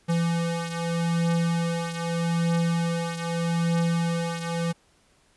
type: beating tone pair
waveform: square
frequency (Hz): 168.2 / 169.01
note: E3 / E3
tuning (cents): +35 / +44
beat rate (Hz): 0.81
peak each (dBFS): -25 / -30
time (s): 0.08-4.73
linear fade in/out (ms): 20
effects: pink hiss -62 dBFS RMS until 5.36 s + resampled to 24000 Hz